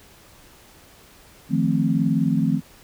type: chord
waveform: sine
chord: F dominant seventh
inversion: third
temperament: equal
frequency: 155.56 / 174.61 / 220 / 261.6 Hz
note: Eb3 / F3 / A3 / C4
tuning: 0 / 0 / 0 / 0 cents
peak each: -23 dBFS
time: 1.49-2.61 s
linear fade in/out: 50 ms
effects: pink hiss -50 dBFS RMS until 2.83 s